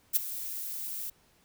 violet noise with ADSR envelope, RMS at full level -22 dBFS, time 0.13-1.1 s, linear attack 31 ms, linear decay 14 ms, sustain -15 dB, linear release 6 ms, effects pink hiss -65 dBFS RMS until 1.44 s

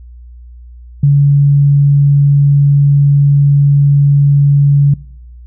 sine tone, 142.2 Hz, C#3, 45 cents sharp, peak -4 dBFS, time 1.03-4.94 s, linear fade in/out 5 ms, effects noise-tail reverb RT60 0.8 s tail -23 dB re dry + added 60 Hz sine -31 dBFS peak until 5.46 s

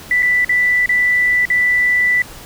sine tone with dropouts, 1978 Hz, B6, 2 cents sharp, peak -11 dBFS, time 0.11-2.22 s, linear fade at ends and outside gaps 2 ms, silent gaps 0.224-0.228 / 0.447-0.493 / 0.86-0.892 / 1.454-1.501 s, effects pink hiss -36 dBFS RMS until 2.45 s

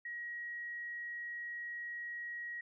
sine tone, 1900 Hz, A#6, 33 cents sharp, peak -40 dBFS, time 0.05-2.61 s, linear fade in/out 5 ms, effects none

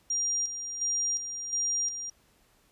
sine tone with tremolo, 5700 Hz, F8, 34 cents sharp, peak -26 dBFS, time 0.1-2.1 s, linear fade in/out 5 ms, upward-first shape square, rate 1.4 Hz, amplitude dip 60%, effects pink hiss -65 dBFS RMS until 2.71 s + resampled to 32000 Hz

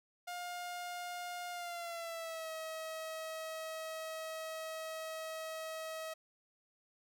sawtooth tone with pitch glide, 709 to 639 Hz, F5 to D#5, +26 to +46 cents, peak -37 dBFS, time 0.27-6.14 s, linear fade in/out 10 ms, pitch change -180 cents, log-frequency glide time 1.51-2.51 s, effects none

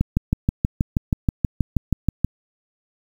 click train, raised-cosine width 5 ms, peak -5 dBFS, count 15, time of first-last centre 0.01-2.246 s, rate 6.26 Hz, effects 7-bit

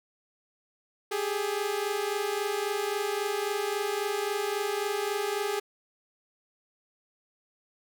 sawtooth tone pair together, 398.5 / 422.2 Hz, G4 / G#4, +28 / +29 cents, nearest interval minor second, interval 101 cents, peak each -27 dBFS, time 1.11-5.6 s, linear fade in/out 10 ms, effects none

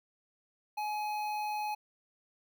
square tone with notch filter, 843 Hz, G#5, 26 cents sharp, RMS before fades -35 dBFS, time 0.77-1.75 s, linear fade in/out 10 ms, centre 8000 Hz, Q 0.62, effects none

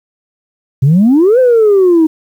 sine exponential two-way sweep, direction up then down, 126.6 to 523.3 to 309.9 Hz, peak -3 dBFS, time 0.82-2.07 s, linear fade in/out 10 ms, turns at 1.39 s, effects tanh soft clip ceiling -2 dBFS + 7-bit

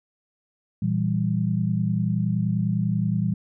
sine chord, E diminished, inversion second, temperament equal with one note detuned, 116.54 / 165.67 / 196 Hz, Bb2 / E3 / G3, 0 / +9 / 0 cents, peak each -25 dBFS, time 0.82-3.34 s, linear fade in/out 5 ms, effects none

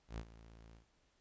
sawtooth tone with ADSR envelope, 56 Hz, A1, 31 cents sharp, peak -36 dBFS, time 0.08-0.86 s, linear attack 99 ms, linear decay 63 ms, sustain -16 dB, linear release 120 ms, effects pink hiss -75 dBFS RMS until 1.2 s + resampled to 16000 Hz

